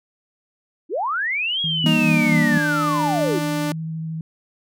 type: linear two-way sweep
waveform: sine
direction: up then down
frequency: 267.6 to 3322 to 267.6 Hz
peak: -20 dBFS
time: 0.89-3.42 s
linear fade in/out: 50 ms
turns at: 1.61 s
type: tone with vibrato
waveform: sine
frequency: 160.7 Hz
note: E3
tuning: 44 cents flat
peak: -25 dBFS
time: 1.64-4.21 s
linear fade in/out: 2 ms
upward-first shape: square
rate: 13 Hz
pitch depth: 9 cents each way
type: chord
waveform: sine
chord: E diminished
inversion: none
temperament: just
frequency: 164.81 / 197.78 / 237.3 Hz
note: E3 / G3 / Bb3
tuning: 0 / +16 / +31 cents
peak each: -21 / -23 / -19 dBFS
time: 1.84-2.58 s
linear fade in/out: 5 ms
type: tone with pitch glide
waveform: sawtooth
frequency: 311.1 to 295 Hz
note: D#4 to D4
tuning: 0 to +8 cents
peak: -18 dBFS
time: 1.86-3.72 s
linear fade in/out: 2 ms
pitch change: -92 cents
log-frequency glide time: 1.98-2.53 s
effects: none